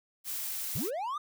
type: noise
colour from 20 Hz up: blue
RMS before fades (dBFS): -36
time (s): 0.24-0.91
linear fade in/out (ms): 50
type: linear sweep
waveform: triangle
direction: up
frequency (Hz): 83.4 to 1244.5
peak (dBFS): -30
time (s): 0.75-1.18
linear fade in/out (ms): 5
effects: none